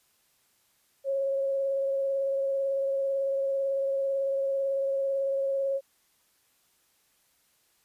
sine tone with vibrato, 546 Hz, C#5, 26 cents flat, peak -25 dBFS, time 1.04-5.81 s, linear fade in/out 50 ms, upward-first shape triangle, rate 18 Hz, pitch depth 20 cents each way, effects white hiss -68 dBFS RMS until 7.84 s + resampled to 32000 Hz

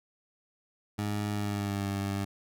20% pulse tone with pitch glide, 103.83 to 99.14 Hz, G#2 to G2, 0 to +20 cents, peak -25 dBFS, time 0.98-2.25 s, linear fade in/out 10 ms, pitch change -80 cents, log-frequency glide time 1.33-1.89 s, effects none

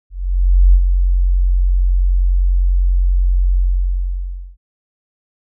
sine tone with ADSR envelope, 45.14 Hz, F#1, 42 cents flat, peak -4 dBFS, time 0.1-4.57 s, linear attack 640 ms, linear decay 57 ms, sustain -6 dB, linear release 1000 ms, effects none

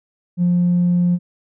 triangle tone with tanh clipping, 176.2 Hz, F3, 16 cents sharp, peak -13 dBFS, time 0.37-1.19 s, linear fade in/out 50 ms, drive 5 dB, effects none

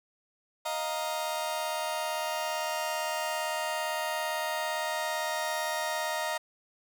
sawtooth chord, Eb suspended second, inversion none, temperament just, 622.3 / 700 / 933.4 Hz, Eb5 / F5 / Bb5, 0 / +4 / +2 cents, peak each -30 / -33 / -30 dBFS, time 0.65-6.38 s, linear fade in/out 10 ms, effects none

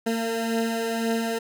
20% pulse beating tone pair, 226.3 / 228.2 Hz, A3 / A#3, +49 / -37 cents, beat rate 1.9 Hz, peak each -26 / -20 dBFS, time 0.06-1.39 s, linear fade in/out 10 ms, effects none

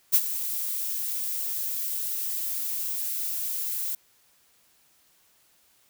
violet noise with ADSR envelope, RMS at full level -17 dBFS, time 0.12-3.95 s, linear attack 27 ms, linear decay 54 ms, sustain -13 dB, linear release 3 ms, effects white hiss -63 dBFS RMS until 5.89 s

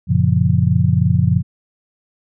sine chord, Gb major seventh, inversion none, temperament just, 92.5 / 115.62 / 138.75 / 173.43 Hz, Gb2 / Bb2 / Db3 / F3, 0 / -14 / +2 / -12 cents, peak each -17 dBFS, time 0.07-1.43 s, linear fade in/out 50 ms, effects none

